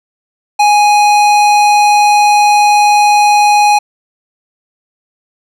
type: tone with hard clipping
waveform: sine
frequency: 830.6 Hz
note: G#5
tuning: in tune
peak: -7 dBFS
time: 0.59-3.79 s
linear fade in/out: 10 ms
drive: 16 dB
effects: none